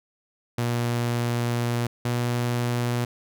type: tone pair in turn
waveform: sawtooth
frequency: 119.4 / 120.79 Hz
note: A#2 / B2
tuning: +42 / -38 cents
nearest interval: unison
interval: 20 cents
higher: second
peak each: -19 dBFS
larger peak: neither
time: 0.58-1.87 / 2.05-3.05 s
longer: first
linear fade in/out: 5 ms
effects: none